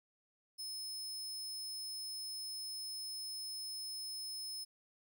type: tone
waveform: sawtooth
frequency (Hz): 5200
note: E8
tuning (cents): -24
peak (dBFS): -39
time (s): 0.58-4.65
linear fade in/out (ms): 20
effects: none